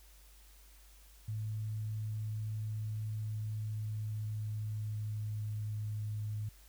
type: tone with pitch glide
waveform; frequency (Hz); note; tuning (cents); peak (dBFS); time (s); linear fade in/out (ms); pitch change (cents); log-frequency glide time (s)
sine; 108.1 to 106.24; A2 to G#2; -30 to +40; -35; 1.28-6.49; 5; -30; 3.13-6.02
effects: added 50 Hz sine -57 dBFS peak until 6.68 s + white hiss -63 dBFS RMS until 6.68 s